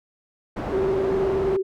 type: low-pass noise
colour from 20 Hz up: white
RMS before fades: -29 dBFS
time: 0.56-1.57 s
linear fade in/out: 10 ms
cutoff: 620 Hz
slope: 12 dB/octave
type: tone with vibrato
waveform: sine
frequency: 384.9 Hz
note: G4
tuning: 32 cents flat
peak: -20 dBFS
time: 0.72-1.63 s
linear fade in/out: 20 ms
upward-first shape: sine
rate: 19 Hz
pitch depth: 50 cents each way
effects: none